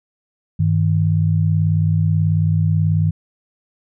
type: tone pair together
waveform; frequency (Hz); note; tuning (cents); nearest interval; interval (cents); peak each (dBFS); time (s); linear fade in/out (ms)
sine; 99.2 / 157.6; G2 / D#3; +21 / +23; minor sixth; 802; -16; 0.59-3.11; 10
effects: none